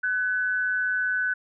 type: tone pair together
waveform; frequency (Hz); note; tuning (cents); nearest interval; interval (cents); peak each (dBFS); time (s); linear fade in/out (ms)
sine; 1500 / 1695.1; F#6 / G#6; +23 / +35; major second; 212; -23 / -32; 0.03-1.34; 10
effects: none